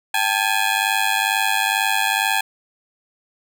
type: ring-modulated tone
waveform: 15% pulse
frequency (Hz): 832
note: G#5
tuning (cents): +3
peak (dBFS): -8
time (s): 0.14-2.41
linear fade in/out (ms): 5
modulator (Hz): 51.1
effects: none